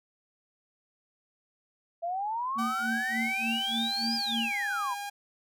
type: exponential two-way sweep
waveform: sine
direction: up then down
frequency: 664 to 5050 to 929 Hz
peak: -29 dBFS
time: 2.02-4.95 s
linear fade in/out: 20 ms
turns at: 4.15 s
type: tone with tremolo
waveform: sine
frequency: 229.2 Hz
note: A#3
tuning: 29 cents flat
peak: -29 dBFS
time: 2.55-4.57 s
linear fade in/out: 50 ms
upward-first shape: sine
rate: 3.4 Hz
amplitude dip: 100%
type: tone with pitch glide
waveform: sawtooth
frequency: 761 to 810.9 Hz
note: F#5 to G#5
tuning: +48 to -42 cents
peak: -31 dBFS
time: 2.58-5.1 s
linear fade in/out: 10 ms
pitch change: +110 cents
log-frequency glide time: 3.08-4.34 s
effects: none